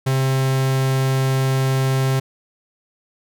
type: tone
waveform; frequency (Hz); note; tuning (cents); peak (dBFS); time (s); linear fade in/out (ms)
45% pulse; 132.9; C3; +27; -16; 0.06-2.2; 10
effects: none